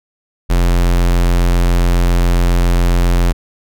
square tone, 43.65 Hz, F1, in tune, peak -10 dBFS, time 0.49-3.33 s, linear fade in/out 20 ms, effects none

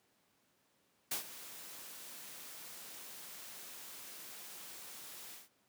white noise with ADSR envelope, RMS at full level -35 dBFS, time 1.11-5.49 s, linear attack 8 ms, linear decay 110 ms, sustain -15 dB, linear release 160 ms, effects pink hiss -74 dBFS RMS until 5.68 s + high-pass 150 Hz 12 dB/octave

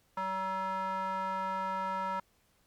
square tone with band-pass filter, 189.7 Hz, F#3, 43 cents sharp, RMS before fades -34 dBFS, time 0.17-2.2 s, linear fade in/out 5 ms, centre 1100 Hz, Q 8.3, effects pink hiss -70 dBFS RMS until 2.66 s + MP3 96 kbps

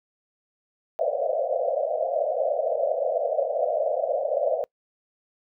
white band-pass noise, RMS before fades -25 dBFS, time 0.99-4.64 s, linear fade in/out 0 ms, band 500 to 690 Hz, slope 96 dB/octave, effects noise-tail reverb RT60 0.1 s tail -26 dB re dry

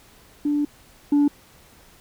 sine tone pair in turn, 292.8 / 289.3 Hz, D4 / D4, -5 / -26 cents, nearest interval unison, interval 21 cents, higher first, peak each -18 / -12 dBFS, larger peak second, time 0.45-0.65 / 1.12-1.28 s, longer first, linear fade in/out 5 ms, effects tanh soft clip ceiling -13 dBFS + pink hiss -52 dBFS RMS until 2 s

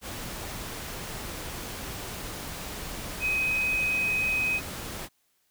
sine tone in noise, 2521 Hz, D#7, 22 cents sharp, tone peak -24 dBFS, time 3.2-4.61 s, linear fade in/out 50 ms, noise pink, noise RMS -37 dBFS, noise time 0.01-5.09 s, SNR +10 dB, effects white hiss -71 dBFS RMS until 5.5 s

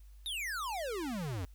square exponential sweep, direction down, 3814 to 82.4 Hz, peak -36 dBFS, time 0.26-1.45 s, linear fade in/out 0 ms, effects added 50 Hz sine -51 dBFS peak until 1.54 s + white hiss -71 dBFS RMS until 1.54 s

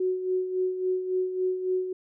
sine tone with tremolo, 370 Hz, F#4, in tune, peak -22 dBFS, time 0-1.93 s, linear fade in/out 5 ms, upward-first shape sine, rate 3.6 Hz, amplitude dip 60%, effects none

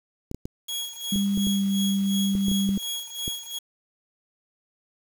clicks, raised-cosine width 3 ms, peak -19 dBFS, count 12, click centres 0.314 / 0.346 / 0.455 / 1.159 / 1.375 / 1.47 / 2.352 / 2.483 / 2.515 / 2.691 / 2.776 / 3.279 s
sawtooth tone with tremolo, 3322 Hz, G#7, in tune, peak -24 dBFS, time 0.68-3.59 s, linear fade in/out 10 ms, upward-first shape sine, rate 2.8 Hz, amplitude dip 80%
sine tone with pitch glide, 199.3 to 196.67 Hz, G3 to G3, +29 to +6 cents, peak -21 dBFS, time 1.12-2.78 s, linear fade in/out 5 ms, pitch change -23 cents, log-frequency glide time 1.5-1.63 s
effects 7-bit

